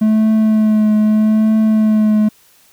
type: tone with vibrato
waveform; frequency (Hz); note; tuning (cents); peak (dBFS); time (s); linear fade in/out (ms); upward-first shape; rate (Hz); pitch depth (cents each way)
triangle; 216; A3; -32; -7; 0.01-2.29; 10; triangle; 0.8; 24
effects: white hiss -50 dBFS RMS until 2.72 s